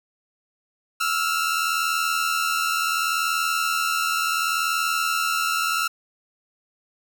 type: tone pair together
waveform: sawtooth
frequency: 1316.2 / 1396.9 Hz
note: E6 / F6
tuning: -3 / 0 cents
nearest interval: minor second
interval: 103 cents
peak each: -20 / -21 dBFS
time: 1-5.88 s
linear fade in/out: 10 ms
effects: none